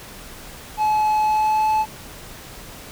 triangle tone with pitch glide, 856 to 865.9 Hz, A5 to A5, -48 to -28 cents, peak -14 dBFS, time 0.77-1.86 s, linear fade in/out 50 ms, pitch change +20 cents, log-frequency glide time 1.19-1.7 s, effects pink hiss -39 dBFS RMS until 2.91 s

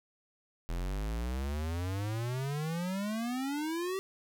square exponential sweep, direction up, 41.2 to 390.5 Hz, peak -33 dBFS, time 0.69-3.99 s, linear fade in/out 0 ms, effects none

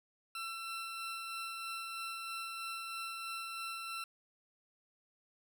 20% pulse tone with tremolo, 1345 Hz, E6, 34 cents sharp, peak -34 dBFS, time 0.35-4.04 s, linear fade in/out 2 ms, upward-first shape sine, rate 3.1 Hz, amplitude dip 25%, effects none

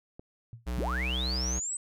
click, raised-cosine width 2 ms, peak -31 dBFS, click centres 0.195 s
sine tone with exponential decay, 116.2 Hz, A#2, 5 cents flat, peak -37 dBFS, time 0.53-0.69 s, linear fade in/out 0 ms, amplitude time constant 34 ms
square tone with pitch glide, 60.8 to 63.24 Hz, B1 to B1, -26 to +42 cents, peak -31 dBFS, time 0.66-1.6 s, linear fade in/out 20 ms, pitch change +68 cents, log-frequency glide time 0.82-1 s
sine linear sweep, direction up, 51.7 to 8210 Hz, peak -31 dBFS, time 0.77-1.77 s, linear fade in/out 5 ms
effects none

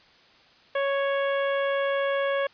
harmonic tone, 554.4 Hz, C#5, in tune, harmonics 1 / 2 / 3 / 4 / 5 / 6, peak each -24 / -32 / -32 / -38 / -41 / -41 dBFS, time 0.75-2.47 s, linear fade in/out 5 ms, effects white hiss -56 dBFS RMS until 2.53 s + resampled to 11025 Hz

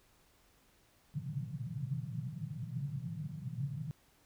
pink band-pass noise, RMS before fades -40 dBFS, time 1.14-3.91 s, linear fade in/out 0 ms, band 120 to 160 Hz, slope 48 dB/octave, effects pink hiss -68 dBFS RMS until 4.25 s

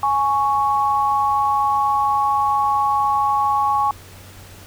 sine tone pair together, 833 / 1108.7 Hz, G#5 / C#6, +5 / 0 cents, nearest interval perfect fourth, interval 495 cents, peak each -18 dBFS, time 0.03-3.91 s, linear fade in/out 2 ms, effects added 94 Hz sine -42 dBFS peak until 4.66 s + pink hiss -43 dBFS RMS until 4.66 s

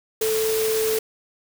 sine tone in noise, 440 Hz, A4, in tune, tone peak -20 dBFS, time 0.21-0.99 s, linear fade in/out 5 ms, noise white, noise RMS -28 dBFS, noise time 0.21-0.99 s, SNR +5 dB, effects none

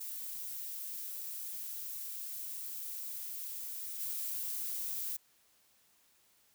violet noise with level steps, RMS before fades -42 / -38 dBFS, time 0-5.17 s, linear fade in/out 10 ms, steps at 3.99 s, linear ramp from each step 20 ms, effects white hiss -69 dBFS RMS until 6.54 s

